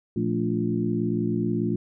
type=harmonic tone with a mistuned harmonic; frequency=58.27 Hz; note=A#1; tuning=in tune; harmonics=2 / 3 / 4 / 5 / 6; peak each=-30 / -29 / -27 / -30 / -29 dBFS; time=0.16-1.76 s; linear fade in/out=5 ms; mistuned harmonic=4; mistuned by=-89 cents; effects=none